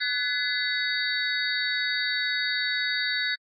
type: tone cluster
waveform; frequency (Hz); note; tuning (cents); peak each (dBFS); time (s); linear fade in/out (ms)
sine; 1497 / 1709 / 2020 / 3789 / 4501; F#6 / G#6 / B6 / A#7 / C#8; +20 / +49 / +39 / +27 / +26; -31; 0-3.36; 20
effects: AAC 48 kbps